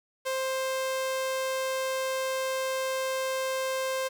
sawtooth tone, 525 Hz, C5, 6 cents sharp, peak -24 dBFS, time 0.25-4.09 s, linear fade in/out 20 ms, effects 9-bit

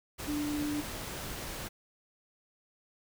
sine tone in noise, 295.6 Hz, D4, 11 cents sharp, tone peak -31 dBFS, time 0.27-0.82 s, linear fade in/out 20 ms, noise pink, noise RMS -40 dBFS, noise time 0.18-1.69 s, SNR +6 dB, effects none

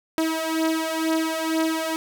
sawtooth beating tone pair, 320 / 322.1 Hz, D#4 / E4, +49 / -40 cents, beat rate 2.1 Hz, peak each -22 / -20 dBFS, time 0.18-1.96 s, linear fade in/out 0 ms, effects none

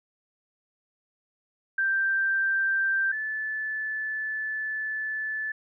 sine tone pair in turn, 1572 / 1741 Hz, G6 / A6, +4 / -19 cents, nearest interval major second, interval 177 cents, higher second, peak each -22 / -28 dBFS, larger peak first, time 1.78-3.12 / 3.12-5.52 s, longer second, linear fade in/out 5 ms, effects none

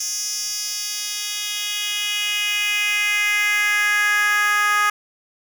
10% pulse tone with high-pass filter sweep, 415.3 Hz, G#4, in tune, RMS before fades -21 dBFS, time 0-4.9 s, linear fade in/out 5 ms, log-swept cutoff 5800 to 1300 Hz, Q 3.1, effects none

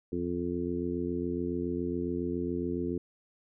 harmonic tone with a mistuned harmonic, 87.2 Hz, F2, 2 cents flat, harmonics 1 / 2 / 3 / 4 / 5, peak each -40 / -38 / -34 / -34 / -38 dBFS, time 0.12-2.98 s, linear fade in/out 5 ms, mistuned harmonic 1, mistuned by -110 cents, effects none

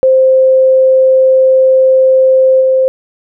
sine tone with level steps, 523.3 Hz, C5, in tune, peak -4 / -6 dBFS, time 0.03-2.88 s, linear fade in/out 0 ms, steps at 2.6 s, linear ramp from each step 20 ms, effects none

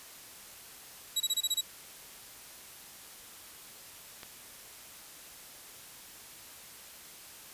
25% pulse tone bursts, 3877 Hz, B7, 33 cents flat, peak -23 dBFS, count 7, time 1.16-1.612 s, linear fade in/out 10 ms, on 44 ms, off 24 ms
click, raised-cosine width 0.2 ms, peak -26 dBFS, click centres 4.232 s
effects white hiss -50 dBFS RMS until 7.53 s + resampled to 32000 Hz

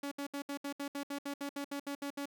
sawtooth tone bursts, 282.7 Hz, C#4, 34 cents sharp, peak -33 dBFS, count 15, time 0.03-2.257 s, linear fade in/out 5 ms, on 85 ms, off 68 ms, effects none

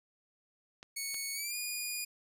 clicks, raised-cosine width 0.2 ms, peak -30 dBFS, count 2, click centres 0.829 / 1.144 s
10% pulse tone with pitch glide, 2217 to 2446 Hz, C#7 to D#7, 0 to -30 cents, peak -27 dBFS, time 0.96-2.05 s, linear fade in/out 10 ms, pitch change +170 cents, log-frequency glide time 1.34-1.56 s
effects none

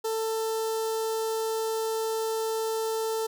sawtooth tone with notch filter, 444.5 Hz, A4, 18 cents sharp, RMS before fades -29 dBFS, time 0.04-3.27 s, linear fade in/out 10 ms, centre 2200 Hz, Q 0.75, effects none

